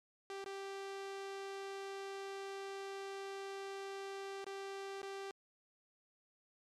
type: tone with dropouts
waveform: sawtooth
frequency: 392 Hz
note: G4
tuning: in tune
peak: -39 dBFS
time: 0.3-5.31 s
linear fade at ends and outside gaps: 1 ms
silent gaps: 0.442-0.46 / 4.443-4.466 / 5.017-5.029 s
effects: low-pass 7000 Hz 12 dB/octave + MP3 96 kbps